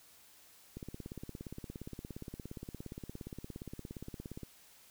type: click train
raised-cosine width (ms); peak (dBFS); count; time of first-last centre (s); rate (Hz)
3; -30; 64; 0.77-4.433; 17.2
effects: white hiss -61 dBFS RMS until 4.9 s